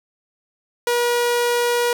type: tone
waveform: sawtooth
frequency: 480.5 Hz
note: B4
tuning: 48 cents flat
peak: -13 dBFS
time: 0.87-1.93 s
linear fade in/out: 2 ms
effects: none